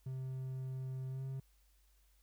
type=tone with pitch glide; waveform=triangle; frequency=130.81 to 133.48 Hz; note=C3 to C3; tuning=0 to +35 cents; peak=-37 dBFS; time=0.06-1.4 s; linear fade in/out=5 ms; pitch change=+35 cents; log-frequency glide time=1.09-1.23 s; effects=added 50 Hz sine -67 dBFS peak until 2.22 s + white hiss -75 dBFS RMS until 2.22 s